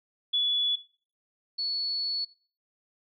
sine tone pair in turn, 3419 / 4413 Hz, G#7 / C#8, +50 / -9 cents, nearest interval major third, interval 441 cents, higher second, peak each -23 / -28 dBFS, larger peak first, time 0.33-0.76 / 1.58-2.25 s, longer second, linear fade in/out 10 ms, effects noise-tail reverb RT60 0.4 s tail -17 dB re dry

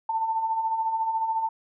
sine beating tone pair, 881 / 895 Hz, A5 / A5, +2 / +29 cents, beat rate 14 Hz, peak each -33 / -24 dBFS, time 0.09-1.49 s, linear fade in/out 5 ms, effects none

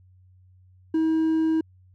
triangle tone with hard clipping, 319.9 Hz, D#4, 48 cents sharp, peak -20 dBFS, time 0.94-1.61 s, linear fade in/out 5 ms, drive 5 dB, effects added 92 Hz sine -52 dBFS peak until 1.94 s

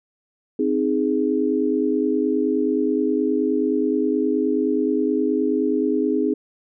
sine chord, Ab major, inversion first, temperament equal, 261.6 / 311.1 / 415.3 Hz, C4 / Eb4 / Ab4, 0 / 0 / 0 cents, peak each -22 dBFS, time 0.59-6.34 s, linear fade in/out 5 ms, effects none

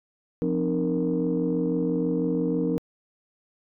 sine tone cluster, 175 / 258.9 / 305 / 465.6 Hz, F3 / C4 / D#4 / A#4, +4 / -18 / -34 / -2 cents, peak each -27 dBFS, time 0.42-2.78 s, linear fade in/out 0 ms, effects tanh soft clip ceiling -15 dBFS

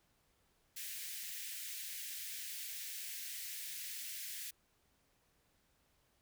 white high-pass noise, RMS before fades -45 dBFS, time 0.76-4.51 s, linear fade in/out 10 ms, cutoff 1700 Hz, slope 48 dB/octave, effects pink hiss -75 dBFS RMS until 6.21 s

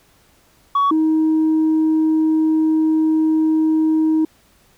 sine tone pair in turn, 1124 / 315.4 Hz, C#6 / D#4, +24 / +24 cents, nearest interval octave + minor seventh, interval 2200 cents, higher first, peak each -11 dBFS, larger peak neither, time 0.75-0.91 / 0.91-4.25 s, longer second, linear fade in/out 5 ms, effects tanh soft clip ceiling -11 dBFS + pink hiss -55 dBFS RMS until 4.77 s

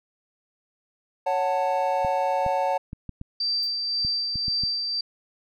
triangle chord, F# minor, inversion second, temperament just, 555 / 740 / 888 Hz, C#5 / F#5 / A5, +2 / 0 / +16 cents, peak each -24 dBFS, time 1.26-2.78 s, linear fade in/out 10 ms
clicks, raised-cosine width 5 ms, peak -22 dBFS, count 9, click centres 2.048 / 2.464 / 2.931 / 3.093 / 3.214 / 4.049 / 4.357 / 4.482 / 4.636 s
sine tone with tremolo, 4676 Hz, D8, 8 cents flat, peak -22 dBFS, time 3.4-5.01 s, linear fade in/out 5 ms, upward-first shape sine, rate 1.9 Hz, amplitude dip 35%
violet noise with exponential decay, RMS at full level -41 dBFS, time 3.63-3.73 s, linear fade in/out 2 ms, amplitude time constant 20 ms
effects none

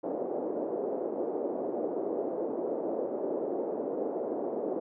pink band-pass noise, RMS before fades -33 dBFS, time 0.03-4.8 s, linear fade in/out 10 ms, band 330 to 580 Hz, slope 24 dB/octave, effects none

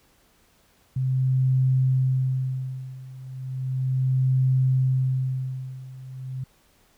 sine tone with tremolo, 130.3 Hz, C3, 7 cents flat, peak -17 dBFS, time 0.96-6.44 s, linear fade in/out 5 ms, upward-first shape sine, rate 0.35 Hz, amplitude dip 90%, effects pink hiss -61 dBFS RMS until 6.97 s

